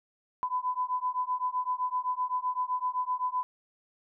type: beating tone pair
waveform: sine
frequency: 1000 / 1007.8 Hz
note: B5 / B5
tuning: +21 / +35 cents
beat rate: 7.8 Hz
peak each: -31 dBFS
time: 0.43-3.43 s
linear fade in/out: 0 ms
effects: none